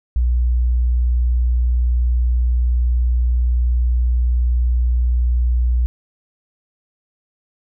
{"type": "tone", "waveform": "sine", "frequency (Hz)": 60.6, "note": "B1", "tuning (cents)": -32, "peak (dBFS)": -13, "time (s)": [0.16, 5.86], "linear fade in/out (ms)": 0, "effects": []}